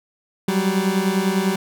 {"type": "beating tone pair", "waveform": "30% pulse", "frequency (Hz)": [186.6, 196.6], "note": ["F#3", "G3"], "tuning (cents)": [15, 5], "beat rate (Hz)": 10, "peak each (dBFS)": [-18, -18], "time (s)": [0.48, 1.56], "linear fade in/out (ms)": 5, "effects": []}